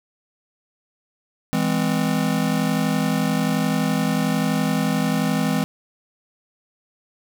square chord, E augmented, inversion none, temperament just, 164.81 / 206 / 257.5 Hz, E3 / G#3 / B#3, 0 / -14 / -28 cents, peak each -24 dBFS, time 1.53-5.64 s, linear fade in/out 0 ms, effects none

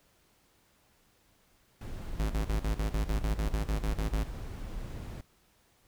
brown noise, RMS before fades -39 dBFS, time 1.81-5.21 s, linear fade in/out 2 ms
square tone bursts, 53.1 Hz, G#1, 39 cents sharp, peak -28 dBFS, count 14, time 2.19-4.237 s, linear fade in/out 10 ms, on 110 ms, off 39 ms
effects pink hiss -67 dBFS RMS until 5.87 s

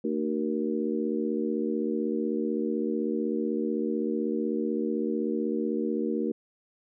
harmonic tone with a mistuned harmonic, 75.9 Hz, D#2, 42 cents flat, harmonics 3 / 4 / 5 / 6, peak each -30 / -31 / -32 / -33 dBFS, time 0.04-6.32 s, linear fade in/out 5 ms, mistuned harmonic 6, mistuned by +56 cents, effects none

